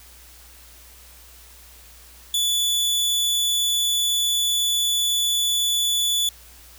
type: tone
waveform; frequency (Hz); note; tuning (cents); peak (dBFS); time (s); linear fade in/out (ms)
sawtooth; 3458; A7; -31; -16; 2.34-6.29; 2
effects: added 60 Hz sine -49 dBFS peak until 6.78 s + white hiss -48 dBFS RMS until 6.78 s